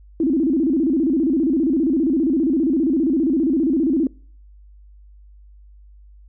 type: tone with vibrato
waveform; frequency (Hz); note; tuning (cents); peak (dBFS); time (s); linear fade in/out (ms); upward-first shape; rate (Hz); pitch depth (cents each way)
sine; 293.7; D4; 0; -15; 0.2-4.07; 2; square; 15; 190
effects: noise-tail reverb RT60 0.5 s tail -26 dB re dry + added 50 Hz sine -43 dBFS peak until 6.28 s